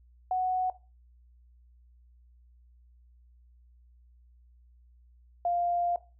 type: tone pair in turn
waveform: sine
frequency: 740 / 698.5 Hz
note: F#5 / F5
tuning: 0 / 0 cents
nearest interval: minor second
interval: 100 cents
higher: first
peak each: -25 dBFS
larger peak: neither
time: 0.31-0.7 / 5.45-5.96 s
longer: second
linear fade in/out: 2 ms
effects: noise-tail reverb RT60 0.3 s tail -17 dB re dry + added 60 Hz sine -56 dBFS peak until 6.19 s